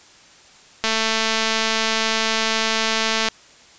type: click train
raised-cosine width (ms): 0.2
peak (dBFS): -3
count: 544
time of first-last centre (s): 0.84-3.286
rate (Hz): 222
effects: white hiss -48 dBFS RMS until 3.78 s + resampled to 16000 Hz